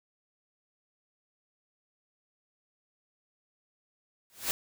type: noise with exponential growth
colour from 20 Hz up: white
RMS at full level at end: -26 dBFS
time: 4.3-4.51 s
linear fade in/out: 0 ms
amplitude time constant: 44 ms
effects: none